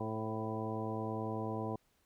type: harmonic tone with a mistuned harmonic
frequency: 110 Hz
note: A2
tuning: in tune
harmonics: 1 / 2 / 3 / 4 / 5 / 6 / 7 / 9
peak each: -41 / -42 / -43 / -43 / -46 / -47 / -45 / -45 dBFS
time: 0-1.76 s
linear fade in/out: 5 ms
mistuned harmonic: 5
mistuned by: -26 cents
effects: pink hiss -74 dBFS RMS until 2.05 s